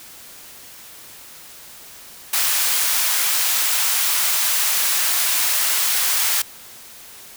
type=high-pass noise; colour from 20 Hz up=white; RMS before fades=-19 dBFS; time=2.33-6.42 s; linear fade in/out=5 ms; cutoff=930 Hz; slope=12 dB/octave; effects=white hiss -41 dBFS RMS until 7.36 s